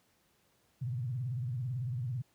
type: tone with vibrato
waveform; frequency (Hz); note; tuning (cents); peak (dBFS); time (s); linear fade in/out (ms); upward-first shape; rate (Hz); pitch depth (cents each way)
sine; 123.47; B2; 0; -32; 0.81-2.22; 10; sine; 18; 190
effects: pink hiss -71 dBFS RMS until 2.34 s + high-pass 80 Hz 12 dB/octave